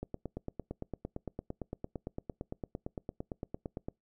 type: click train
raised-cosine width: 2 ms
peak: -24 dBFS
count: 35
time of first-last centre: 0.03-3.885 s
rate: 8.82 Hz
effects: noise-tail reverb RT60 0.2 s tail -26 dB re dry